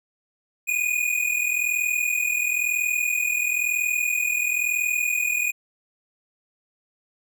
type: tone pair together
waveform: square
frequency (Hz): 2445 / 2486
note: D#7 / D#7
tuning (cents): -31 / -2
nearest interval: unison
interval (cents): 29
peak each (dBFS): -25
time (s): 0.67-5.52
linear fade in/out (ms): 20
effects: none